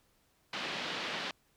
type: band-pass noise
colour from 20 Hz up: white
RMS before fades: -38 dBFS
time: 0.53-1.31 s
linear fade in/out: 2 ms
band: 140 to 3900 Hz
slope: 24 dB/octave
effects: pink hiss -71 dBFS RMS until 1.56 s